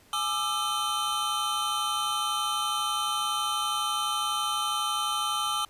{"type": "tone cluster", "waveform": "square", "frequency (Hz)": [838, 1197, 1329, 3080], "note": ["G#5", "D6", "E6", "G7"], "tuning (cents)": [15, 33, 14, -31], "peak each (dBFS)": [-36, -31, -34, -32], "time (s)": [0.13, 5.65], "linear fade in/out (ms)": 2, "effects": ["pink hiss -58 dBFS RMS until 5.69 s", "resampled to 32000 Hz"]}